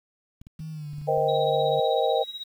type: clicks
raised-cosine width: 5 ms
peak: -33 dBFS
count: 7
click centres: 0.415 / 0.469 / 0.602 / 0.934 / 0.984 / 1.015 / 1.177 s
type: tone with pitch glide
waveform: sine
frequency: 158.4 to 146.94 Hz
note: D#3 to D3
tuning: +31 to +1 cents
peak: -33 dBFS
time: 0.59-1.8 s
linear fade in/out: 5 ms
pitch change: -130 cents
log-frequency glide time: 0.71-0.88 s
type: chord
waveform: sine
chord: C minor seventh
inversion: third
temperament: just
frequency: 470.9 / 523.3 / 627.9 / 784.9 Hz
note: Bb4 / C5 / Eb5 / G5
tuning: +18 / 0 / +16 / +2 cents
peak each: -26 dBFS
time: 1.07-2.24 s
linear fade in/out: 20 ms
type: tone with tremolo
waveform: sine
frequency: 3824 Hz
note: A#7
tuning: 43 cents sharp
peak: -31 dBFS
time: 1.28-2.44 s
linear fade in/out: 10 ms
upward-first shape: sine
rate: 16 Hz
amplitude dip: 75%
effects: 9-bit